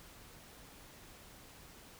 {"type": "silence", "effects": ["pink hiss -56 dBFS RMS until 1.99 s"]}